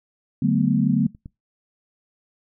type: chord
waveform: sine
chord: B minor seventh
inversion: first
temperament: equal with one note detuned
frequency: 146.83 / 188.88 / 220 / 246.9 Hz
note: D3 / F#3 / A3 / B3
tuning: 0 / +36 / 0 / 0 cents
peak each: -22 dBFS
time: 0.42-1.07 s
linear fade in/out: 5 ms
type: clicks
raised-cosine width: 5 ms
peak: -31 / -24 dBFS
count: 2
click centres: 1.149 / 1.259 s
effects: noise-tail reverb RT60 0.2 s tail -23 dB re dry